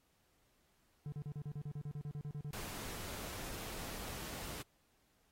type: tone bursts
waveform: triangle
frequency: 146.8 Hz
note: D3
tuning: in tune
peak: -38 dBFS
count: 15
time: 1.06-2.507 s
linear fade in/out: 0 ms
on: 61 ms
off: 38 ms
type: noise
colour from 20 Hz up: pink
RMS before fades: -46 dBFS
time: 2.53-4.62 s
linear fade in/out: 2 ms
effects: pink hiss -75 dBFS RMS until 5.31 s + AAC 48 kbps